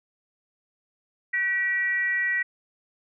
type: tone with frequency modulation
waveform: sine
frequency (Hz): 1928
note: B6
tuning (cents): -42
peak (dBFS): -22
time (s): 1.33-2.43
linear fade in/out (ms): 10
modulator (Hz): 409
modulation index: 0.43
effects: none